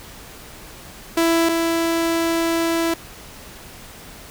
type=tone pair in turn; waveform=sawtooth; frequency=331.9 / 331.9 Hz; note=E4 / E4; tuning=+12 / +12 cents; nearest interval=unison; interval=0 cents; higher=neither; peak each=-11 / -14 dBFS; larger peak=first; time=1.17-1.49 / 1.49-2.94 s; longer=second; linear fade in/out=5 ms; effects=pink hiss -40 dBFS RMS until 4.3 s